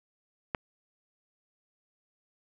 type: click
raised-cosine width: 0.5 ms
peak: -14 dBFS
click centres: 0.548 s
effects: none